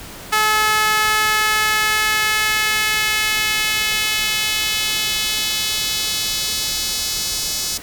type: tone with high-pass filter sweep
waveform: sawtooth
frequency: 429.6 Hz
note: A4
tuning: 41 cents flat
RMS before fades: -19 dBFS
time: 0.32-7.78 s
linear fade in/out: 10 ms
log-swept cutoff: 1200 to 5200 Hz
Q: 1.5
effects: pink hiss -35 dBFS RMS until 7.82 s